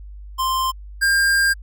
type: tone pair in turn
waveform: square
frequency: 1046.5 / 1602.9 Hz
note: C6 / G6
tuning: 0 / +38 cents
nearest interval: perfect fifth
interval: 738 cents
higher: second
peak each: -19 / -15 dBFS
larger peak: second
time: 0.38-0.72 / 1.01-1.54 s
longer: second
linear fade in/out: 20 ms
effects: added 50 Hz sine -34 dBFS peak until 1.62 s